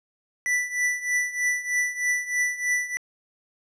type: tone with tremolo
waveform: square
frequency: 1975.5 Hz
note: B6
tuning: in tune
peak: -20 dBFS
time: 0.46-2.97 s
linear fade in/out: 0 ms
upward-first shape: triangle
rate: 3.2 Hz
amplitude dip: 85%
effects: low-pass 10000 Hz 12 dB/octave